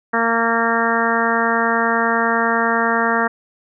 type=harmonic tone; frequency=230 Hz; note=A#3; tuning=23 cents flat; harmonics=1 / 2 / 3 / 4 / 5 / 6 / 7 / 8; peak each=-23 / -23 / -23 / -23 / -23 / -23 / -23 / -23 dBFS; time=0.13-3.28 s; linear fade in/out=10 ms; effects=none